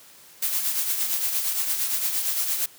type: noise with tremolo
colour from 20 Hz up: blue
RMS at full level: -23 dBFS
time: 0.42-2.66 s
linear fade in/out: 5 ms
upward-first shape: triangle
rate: 8.7 Hz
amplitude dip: 55%
effects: white hiss -50 dBFS RMS until 2.78 s + high-pass 100 Hz 12 dB/octave